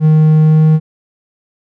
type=tone with pitch glide; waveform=triangle; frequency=155.56 to 156.64 Hz; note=D#3 to D#3; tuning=0 to +12 cents; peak=-3 dBFS; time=0-0.8 s; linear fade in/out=50 ms; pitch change=+12 cents; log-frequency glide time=0.42-0.65 s; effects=none